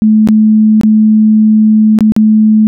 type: tone with dropouts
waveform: sine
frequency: 216.1 Hz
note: A3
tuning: 31 cents flat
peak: -3 dBFS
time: 0.02-2.67 s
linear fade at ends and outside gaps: 0 ms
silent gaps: 0.274-0.287 / 0.812-0.834 / 1.988-2.007 / 2.121-2.164 s
effects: none